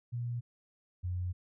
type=tone pair in turn; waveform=sine; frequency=120 / 89.9 Hz; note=B2 / F#2; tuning=-49 / -49 cents; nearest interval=perfect fourth; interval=500 cents; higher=first; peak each=-33 / -32 dBFS; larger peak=second; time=0.12-0.41 / 1.03-1.33 s; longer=second; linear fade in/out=20 ms; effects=none